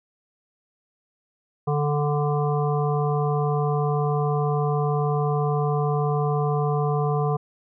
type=harmonic tone; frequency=146.83 Hz; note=D3; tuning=in tune; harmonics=1 / 3 / 5 / 7 / 8; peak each=-22 / -26 / -29 / -32 / -34 dBFS; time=1.67-7.37 s; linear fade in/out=10 ms; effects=none